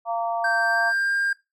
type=harmonic tone; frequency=230.2 Hz; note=A#3; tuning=22 cents flat; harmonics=3 / 4 / 5; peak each=-25 / -29 / -32 dBFS; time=0.05-0.93 s; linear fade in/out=50 ms
type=tone with pitch glide; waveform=triangle; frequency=1568 to 1602.8 Hz; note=G6 to G6; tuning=0 to +38 cents; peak=-19 dBFS; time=0.44-1.33 s; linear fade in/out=5 ms; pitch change=+38 cents; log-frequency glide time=0.57-1.15 s
effects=noise-tail reverb RT60 0.2 s tail -18 dB re dry